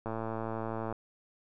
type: click train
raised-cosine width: 1 ms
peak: -22 dBFS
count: 98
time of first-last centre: 0.06-0.926 s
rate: 112 Hz
effects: none